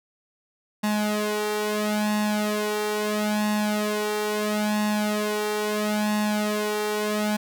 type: tone with flanger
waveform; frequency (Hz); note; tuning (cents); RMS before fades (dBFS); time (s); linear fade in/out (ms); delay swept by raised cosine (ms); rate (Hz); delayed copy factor
sawtooth; 210.8; G#3; +26; -25; 0.83-7.37; 10; 1.1 to 2.2; 0.75; +0.85
effects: none